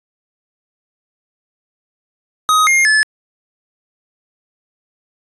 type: tone with pitch steps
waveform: square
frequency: 1257 / 2126 / 1729 Hz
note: D#6 / C7 / A6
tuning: +17 / +27 / -31 cents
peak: -10 dBFS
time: 2.49-3.03 s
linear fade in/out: 0 ms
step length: 180 ms
effects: resampled to 24000 Hz